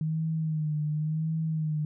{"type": "tone with vibrato", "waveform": "sine", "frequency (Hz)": 155.56, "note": "D#3", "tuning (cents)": 0, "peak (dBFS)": -26, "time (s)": [0.01, 1.85], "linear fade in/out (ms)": 2, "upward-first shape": "sine", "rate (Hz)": 0.92, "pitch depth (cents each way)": 54, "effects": []}